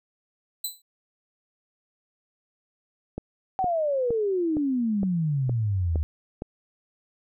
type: tone with exponential decay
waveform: 10% pulse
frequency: 4007 Hz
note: B7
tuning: 24 cents sharp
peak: -19 dBFS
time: 0.64-0.82 s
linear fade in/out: 5 ms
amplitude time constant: 38 ms
type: click train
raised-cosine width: 2 ms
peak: -18 dBFS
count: 8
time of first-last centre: 3.18-6.421 s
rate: 2.16 Hz
type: exponential sweep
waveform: sine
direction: down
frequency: 773 to 74.3 Hz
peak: -22 dBFS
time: 3.59-6.03 s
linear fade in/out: 0 ms
effects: none